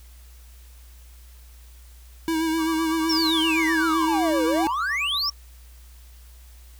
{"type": "tone with vibrato", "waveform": "square", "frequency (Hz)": 322.3, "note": "E4", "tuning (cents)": -39, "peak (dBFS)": -22, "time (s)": [2.28, 4.67], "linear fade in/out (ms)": 0, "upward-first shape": "sine", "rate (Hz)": 7.8, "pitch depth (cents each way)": 36}
{"type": "tone with tremolo", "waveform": "sine", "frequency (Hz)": 1149, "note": "D6", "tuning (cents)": -38, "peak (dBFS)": -29, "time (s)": [2.57, 5.33], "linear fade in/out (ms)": 50, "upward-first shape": "sine", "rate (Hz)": 9, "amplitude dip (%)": 90}
{"type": "exponential two-way sweep", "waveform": "triangle", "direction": "down then up", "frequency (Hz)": [5640, 466.2, 5640], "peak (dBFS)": -21, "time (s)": [3.09, 5.3], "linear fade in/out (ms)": 5, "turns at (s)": 4.46}
{"effects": ["added 60 Hz sine -44 dBFS peak until 6.79 s", "white hiss -55 dBFS RMS until 6.79 s"]}